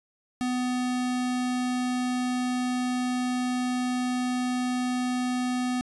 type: tone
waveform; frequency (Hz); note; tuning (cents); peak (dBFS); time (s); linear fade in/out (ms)
square; 250; B3; +21; -26; 0.41-5.81; 0
effects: resampled to 24000 Hz + 10-bit